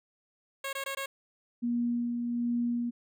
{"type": "tone bursts", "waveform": "10% pulse", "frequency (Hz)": 546, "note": "C#5", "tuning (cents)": -26, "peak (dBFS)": -25, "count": 4, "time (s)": [0.64, 1.06], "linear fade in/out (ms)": 5, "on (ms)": 90, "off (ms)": 20}
{"type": "tone with tremolo", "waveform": "sine", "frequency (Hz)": 238.7, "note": "A#3", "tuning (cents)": 41, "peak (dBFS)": -26, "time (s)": [1.62, 2.91], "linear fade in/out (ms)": 20, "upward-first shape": "sine", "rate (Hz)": 1.3, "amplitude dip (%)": 35}
{"effects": []}